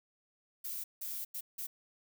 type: noise bursts at uneven times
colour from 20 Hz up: violet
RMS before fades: -40 dBFS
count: 4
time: 0.64-0.84 / 1.01-1.25 / 1.34-1.41 / 1.58-1.67 s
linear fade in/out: 10 ms
effects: none